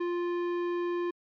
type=tone with tanh clipping; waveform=sine; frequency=349.2 Hz; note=F4; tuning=in tune; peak=-30 dBFS; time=0-1.11 s; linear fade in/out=10 ms; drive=14 dB; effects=MP3 96 kbps